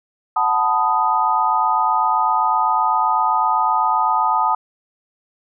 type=chord; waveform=sine; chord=B dominant seventh; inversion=second; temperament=equal; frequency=740 / 880 / 987.8 / 1244.5 Hz; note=F#5 / A5 / B5 / D#6; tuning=0 / 0 / 0 / 0 cents; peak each=-23 / -18 / -22 / -19 dBFS; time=0.36-4.55 s; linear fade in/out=5 ms; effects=none